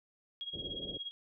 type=tone with tremolo; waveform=sine; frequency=3288 Hz; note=G#7; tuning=18 cents flat; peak=-36 dBFS; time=0.41-1.11 s; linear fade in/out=0 ms; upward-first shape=sine; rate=17 Hz; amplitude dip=80%
type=low-pass noise; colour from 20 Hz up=white; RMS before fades=-46 dBFS; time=0.53-0.98 s; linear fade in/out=10 ms; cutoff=550 Hz; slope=48 dB/octave
effects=none